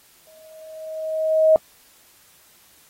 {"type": "tone with exponential growth", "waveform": "sine", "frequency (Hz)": 632, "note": "D#5", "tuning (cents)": 27, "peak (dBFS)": -9, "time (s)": [0.27, 1.56], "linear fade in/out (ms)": 1, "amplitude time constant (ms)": 280, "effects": ["white hiss -54 dBFS RMS until 2.89 s", "AAC 48 kbps"]}